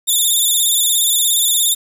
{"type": "tone with vibrato", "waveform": "5% pulse", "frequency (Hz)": 3568, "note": "A7", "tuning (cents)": 23, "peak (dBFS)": -5, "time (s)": [0.07, 1.75], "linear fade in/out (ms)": 20, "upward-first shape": "square", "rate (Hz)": 17, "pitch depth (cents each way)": 49, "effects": ["resampled to 32000 Hz", "7-bit"]}